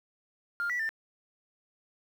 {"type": "tone with pitch steps", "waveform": "sine", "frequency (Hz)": [1403, 1953, 1789], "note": ["F6", "B6", "A6"], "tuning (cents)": [8, -20, 28], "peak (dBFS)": -27, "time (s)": [0.6, 0.891], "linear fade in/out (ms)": 0, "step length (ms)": 97, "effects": ["tanh soft clip ceiling -26 dBFS", "9-bit"]}